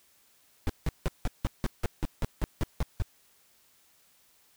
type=noise bursts; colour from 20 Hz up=brown; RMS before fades=-26 dBFS; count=13; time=0.67-3.022 s; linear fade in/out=0 ms; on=24 ms; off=170 ms; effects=white hiss -64 dBFS RMS until 4.56 s